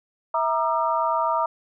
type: tone cluster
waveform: sine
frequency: 653 / 940 / 1201 / 1329 Hz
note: E5 / A#5 / D6 / E6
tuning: -17 / +14 / +38 / +14 cents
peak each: -26 / -23 / -25 / -32 dBFS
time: 0.34-1.46 s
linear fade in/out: 5 ms
effects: none